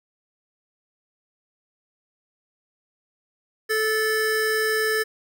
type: tone pair together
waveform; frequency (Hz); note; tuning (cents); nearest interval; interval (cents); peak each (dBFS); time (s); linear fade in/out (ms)
square; 436.5 / 1746; A4 / A6; -14 / -14; 2 octaves; 2400; -24 / -24; 3.69-5.04; 20
effects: none